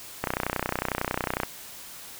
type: click train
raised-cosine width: 0.5 ms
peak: -10 dBFS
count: 38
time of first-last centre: 0.24-1.434 s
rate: 31 Hz
effects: white hiss -43 dBFS RMS until 2.19 s